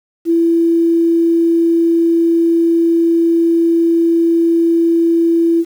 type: tone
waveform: sine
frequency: 334.3 Hz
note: E4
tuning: 24 cents sharp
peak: -9 dBFS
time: 0.25-5.65 s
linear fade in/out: 50 ms
effects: 7-bit